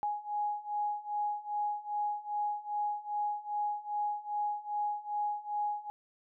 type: beating tone pair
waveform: sine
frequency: 830.6 / 833.1 Hz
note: G#5 / G#5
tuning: 0 / +5 cents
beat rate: 2.5 Hz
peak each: -36 / -34 dBFS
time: 0.03-5.9 s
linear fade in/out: 0 ms
effects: none